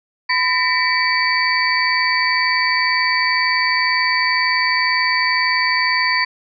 sine tone cluster, 1009 / 1820 / 1982 / 2296 / 4559 Hz, B5 / A#6 / B6 / D7 / C#8, +37 / -42 / +6 / -40 / +48 cents, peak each -21 dBFS, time 0.29-6.25 s, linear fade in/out 10 ms, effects none

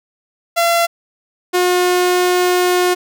sawtooth tone pair in turn, 681 / 359.9 Hz, F5 / F#4, -44 / -48 cents, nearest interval major seventh, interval 1104 cents, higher first, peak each -8 dBFS, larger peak neither, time 0.56-0.87 / 1.53-2.95 s, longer second, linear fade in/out 20 ms, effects none

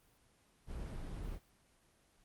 brown noise, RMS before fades -43 dBFS, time 0.66-1.4 s, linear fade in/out 50 ms, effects pink hiss -70 dBFS RMS until 2.24 s + Opus 24 kbps

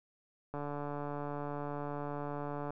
click train, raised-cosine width 1 ms, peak -26 dBFS, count 315, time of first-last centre 0.54-2.706 s, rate 145 Hz, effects none

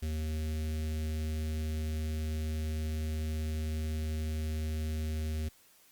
square tone with notch filter, 77.78 Hz, D#2, in tune, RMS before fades -34 dBFS, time 0.02-5.49 s, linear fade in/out 10 ms, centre 980 Hz, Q 0.53, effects white hiss -62 dBFS RMS until 5.91 s + Opus 48 kbps

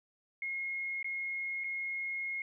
sine tone with dropouts, 2155 Hz, C#7, 49 cents flat, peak -34 dBFS, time 0.42-2.42 s, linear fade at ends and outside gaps 2 ms, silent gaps 1.028-1.044 / 1.638-1.642 s, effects none

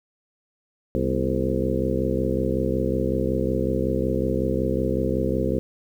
harmonic tone with a mistuned harmonic, 65.41 Hz, C2, in tune, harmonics 1 / 2 / 3 / 4 / 5 / 6 / 7 / 8, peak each -29 / -29 / -29 / -29 / -29 / -29 / -29 / -29 dBFS, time 0.95-5.59 s, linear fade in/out 0 ms, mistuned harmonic 4, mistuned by -100 cents, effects 9-bit

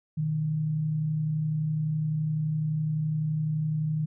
sine tone pair together, 122.9 / 154.71 Hz, B2 / D#3, -8 / -10 cents, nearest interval major third, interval 398 cents, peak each -37 / -25 dBFS, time 0.17-4.06 s, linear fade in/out 10 ms, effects none

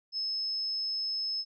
sine tone, 5200 Hz, E8, 24 cents flat, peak -30 dBFS, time 0.12-1.45 s, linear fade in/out 50 ms, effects none

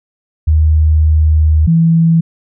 sine tone pair in turn, 77.78 / 164.81 Hz, D#2 / E3, 0 / 0 cents, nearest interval octave + minor second, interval 1300 cents, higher second, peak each -6 dBFS, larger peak neither, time 0.47-1.67 / 1.67-2.21 s, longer first, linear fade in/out 10 ms, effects none

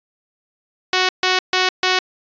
5% pulse tone bursts, 370 Hz, F#4, in tune, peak -3 dBFS, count 4, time 0.93-1.99 s, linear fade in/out 2 ms, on 160 ms, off 140 ms, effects resampled to 16000 Hz

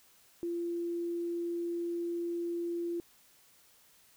sine tone, 342.8 Hz, F4, 32 cents flat, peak -32 dBFS, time 0.43-3 s, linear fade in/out 0 ms, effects white hiss -63 dBFS RMS until 4.16 s

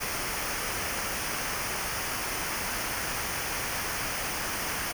pink noise with comb filter, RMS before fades -32 dBFS, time 0-4.93 s, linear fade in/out 20 ms, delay 0.26 ms, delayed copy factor -0.6, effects none

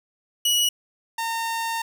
sawtooth tone pair in turn, 2923 / 913.3 Hz, F#7 / A#5, -22 / -36 cents, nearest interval octave + minor sixth, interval 2014 cents, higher first, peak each -15 / -21 dBFS, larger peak first, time 0.45-0.69 / 1.18-1.82 s, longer second, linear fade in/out 5 ms, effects none

